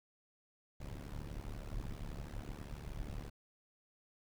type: noise with amplitude modulation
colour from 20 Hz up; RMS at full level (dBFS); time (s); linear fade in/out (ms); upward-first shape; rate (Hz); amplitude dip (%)
brown; -40; 0.8-3.3; 10; sine; 72.3; 95
effects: none